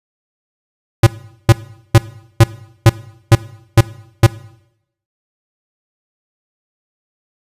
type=tone bursts; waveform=square; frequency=113.2 Hz; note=A2; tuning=50 cents sharp; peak=-3 dBFS; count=8; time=1.03-4.266 s; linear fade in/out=5 ms; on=37 ms; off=420 ms; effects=noise-tail reverb RT60 0.8 s tail -19 dB re dry + resampled to 32000 Hz